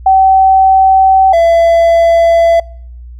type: tone pair in turn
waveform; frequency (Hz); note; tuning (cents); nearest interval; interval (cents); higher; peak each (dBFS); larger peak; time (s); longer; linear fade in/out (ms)
sine / triangle; 766 / 671.5; G5 / E5; -40 / +32; major second; 228; first; -3; neither; 0.06-1.33 / 1.33-2.6; neither; 5
effects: noise-tail reverb RT60 0.6 s tail -26 dB re dry + added 60 Hz sine -27 dBFS peak until 3.19 s